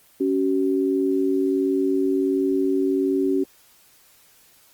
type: tone pair together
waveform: sine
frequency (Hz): 278.4 / 379.8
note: C#4 / F#4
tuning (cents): +8 / +45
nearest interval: perfect fourth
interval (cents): 537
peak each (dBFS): -21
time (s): 0.2-3.44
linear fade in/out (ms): 10
effects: white hiss -55 dBFS RMS until 4.73 s + Opus 24 kbps